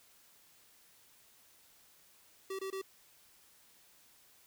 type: tone bursts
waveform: square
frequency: 384.9 Hz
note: G4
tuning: 32 cents flat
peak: -38 dBFS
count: 3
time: 2.5-2.816 s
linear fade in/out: 5 ms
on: 90 ms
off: 23 ms
effects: white hiss -64 dBFS RMS until 4.46 s